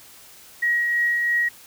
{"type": "tone with tremolo", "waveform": "sine", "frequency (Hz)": 1900, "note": "A#6", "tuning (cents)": 33, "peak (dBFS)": -17, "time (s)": [0.62, 1.49], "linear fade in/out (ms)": 10, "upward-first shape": "triangle", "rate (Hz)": 3, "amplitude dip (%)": 30, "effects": ["white hiss -47 dBFS RMS until 1.66 s"]}